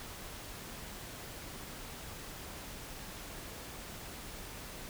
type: silence
effects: pink hiss -46 dBFS RMS until 4.89 s